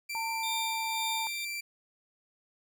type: tone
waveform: sawtooth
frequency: 2349 Hz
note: D7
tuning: in tune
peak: -31 dBFS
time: 0.09-1.61 s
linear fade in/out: 10 ms
type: tone with pitch glide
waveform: sine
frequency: 902 to 894.2 Hz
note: A5 to A5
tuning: +43 to +28 cents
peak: -33 dBFS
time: 0.15-1.27 s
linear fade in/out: 0 ms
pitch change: -15 cents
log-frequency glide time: 0.26-0.9 s
type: tone with tremolo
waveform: sawtooth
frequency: 3635 Hz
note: A#7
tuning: 44 cents flat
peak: -30 dBFS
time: 0.43-1.45 s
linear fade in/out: 5 ms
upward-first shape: sine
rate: 1.9 Hz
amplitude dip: 60%
effects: none